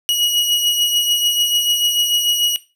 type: beating tone pair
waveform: sawtooth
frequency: 2900 / 2906.8 Hz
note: F#7 / F#7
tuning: -35 / -31 cents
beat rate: 6.8 Hz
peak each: -20 / -13 dBFS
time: 0.09-2.56 s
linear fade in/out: 0 ms
effects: noise-tail reverb RT60 0.3 s tail -17 dB re dry